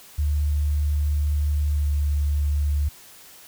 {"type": "tone with pitch glide", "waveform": "sine", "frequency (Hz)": [73.8, 72.91], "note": ["D2", "D2"], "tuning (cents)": [9, -12], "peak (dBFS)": -19, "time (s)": [0.18, 2.89], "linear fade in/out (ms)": 10, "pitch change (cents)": -21, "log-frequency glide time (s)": [1.75, 1.87], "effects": ["white hiss -47 dBFS RMS until 3.47 s"]}